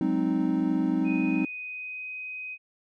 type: chord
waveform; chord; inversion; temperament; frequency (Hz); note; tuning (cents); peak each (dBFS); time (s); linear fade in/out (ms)
triangle; Ab dominant seventh; third; equal; 185 / 207.7 / 261.6 / 311.1; Gb3 / Ab3 / C4 / Eb4; 0 / 0 / 0 / 0; -28 / -30 / -25 / -25; 0.01-1.45; 2
type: tone with pitch glide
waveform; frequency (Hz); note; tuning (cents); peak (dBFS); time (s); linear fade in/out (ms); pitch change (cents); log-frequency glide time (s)
sine; 2489 to 2511; D#7 to D#7; 0 to +15; -34; 1.04-2.58; 50; +15; 1.34-2.08
effects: none